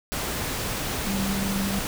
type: tone in noise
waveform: sine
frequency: 196 Hz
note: G3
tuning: in tune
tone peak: -25 dBFS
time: 1.07-1.79 s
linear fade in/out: 0 ms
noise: pink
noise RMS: -29 dBFS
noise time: 0.12-1.87 s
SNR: +1 dB
effects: none